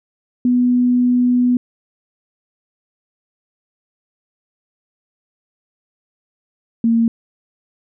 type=tone pair in turn; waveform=sine; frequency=246.9 / 229.7 Hz; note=B3 / A#3; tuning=0 / -25 cents; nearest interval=minor second; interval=125 cents; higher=first; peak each=-11 dBFS; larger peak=neither; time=0.45-1.57 / 6.84-7.08 s; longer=first; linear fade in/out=2 ms; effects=none